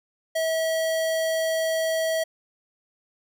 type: tone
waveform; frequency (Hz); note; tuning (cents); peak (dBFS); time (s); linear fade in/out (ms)
square; 646; E5; -35; -23; 0.35-2.24; 10
effects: none

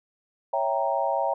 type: chord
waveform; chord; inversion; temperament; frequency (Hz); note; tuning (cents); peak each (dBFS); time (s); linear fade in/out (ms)
sine; C# diminished seventh; none; equal; 554.4 / 659.3 / 784 / 932.3; C#5 / E5 / G5 / Bb5; 0 / 0 / 0 / 0; -28; 0.53-1.34; 5
effects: none

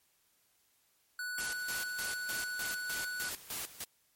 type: tone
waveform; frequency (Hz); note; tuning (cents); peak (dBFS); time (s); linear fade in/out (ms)
square; 1480; F#6; 0; -37; 1.19-3.29; 2
type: noise with tremolo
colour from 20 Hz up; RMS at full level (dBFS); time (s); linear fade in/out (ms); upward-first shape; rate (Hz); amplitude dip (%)
white; -39; 1.38-3.84; 2; square; 3.3; 80
effects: white hiss -72 dBFS RMS until 4.15 s + MP3 64 kbps

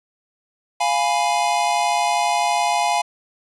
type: chord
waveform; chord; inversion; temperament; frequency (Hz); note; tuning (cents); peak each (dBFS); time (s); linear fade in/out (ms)
square; F diminished; none; equal; 698.5 / 830.6 / 987.8; F5 / Ab5 / Cb6; 0 / 0 / 0; -22 / -21 / -25; 0.8-3.02; 10
effects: resampled to 24000 Hz

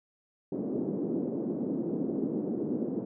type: band-pass noise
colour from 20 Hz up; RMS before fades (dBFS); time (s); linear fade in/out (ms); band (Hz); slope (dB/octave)
white; -32; 0.52-3.05; 5; 190 to 370; 24
effects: none

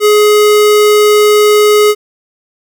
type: tone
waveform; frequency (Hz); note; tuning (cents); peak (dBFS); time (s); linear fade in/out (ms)
square; 419.9; G#4; +19; -5; 0-1.95; 50
effects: none

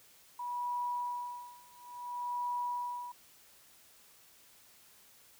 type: tone with tremolo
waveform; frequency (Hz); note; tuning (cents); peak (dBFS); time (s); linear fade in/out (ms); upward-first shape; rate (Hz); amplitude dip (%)
sine; 974; B5; -24; -32; 0.39-3.12; 5; sine; 0.58; 95
effects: white hiss -61 dBFS RMS until 5.39 s

